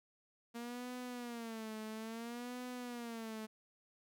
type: tone with vibrato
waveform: sawtooth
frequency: 232.7 Hz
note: A#3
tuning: 3 cents flat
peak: -39 dBFS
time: 0.54-3.47 s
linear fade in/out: 20 ms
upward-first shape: sine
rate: 0.59 Hz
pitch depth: 120 cents each way
effects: none